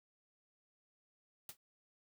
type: noise with exponential decay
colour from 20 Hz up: white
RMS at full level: -43 dBFS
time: 1.49-1.57 s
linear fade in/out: 2 ms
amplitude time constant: 17 ms
effects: none